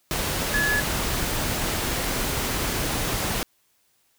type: tone in noise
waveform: sine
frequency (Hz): 1700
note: G#6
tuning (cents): +40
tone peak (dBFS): -21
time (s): 0.54-0.8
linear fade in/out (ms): 0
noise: pink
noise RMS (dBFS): -26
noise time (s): 0.11-3.43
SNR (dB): +2
effects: white hiss -66 dBFS RMS until 4.18 s